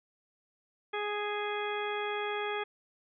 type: harmonic tone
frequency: 415.3 Hz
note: G#4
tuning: in tune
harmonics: 1 / 2 / 3 / 4 / 5 / 6 / 8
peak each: -35 / -38 / -40 / -41 / -42 / -43 / -44 dBFS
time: 0.93-2.64 s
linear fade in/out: 10 ms
effects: none